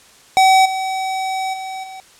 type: tone with level steps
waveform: square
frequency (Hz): 761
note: F#5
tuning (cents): +48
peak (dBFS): -9 / -20 / -26 / -32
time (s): 0.37-2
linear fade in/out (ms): 0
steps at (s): 0.65 / 1.53 / 1.83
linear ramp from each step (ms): 10
effects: white hiss -47 dBFS RMS until 2.19 s + low-pass 9000 Hz 12 dB/octave